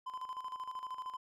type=tone with tremolo; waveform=triangle; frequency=1022 Hz; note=C6; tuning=41 cents flat; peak=-36 dBFS; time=0.06-1.17 s; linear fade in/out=10 ms; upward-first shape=square; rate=13 Hz; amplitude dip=65%; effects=none